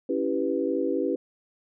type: chord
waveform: sine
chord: C# half-diminished seventh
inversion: none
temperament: equal with one note detuned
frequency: 277.2 / 328.5 / 392 / 493.9 Hz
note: C#4 / E4 / G4 / B4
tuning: 0 / -6 / 0 / 0 cents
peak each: -29 dBFS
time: 0.09-1.16 s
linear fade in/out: 5 ms
effects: none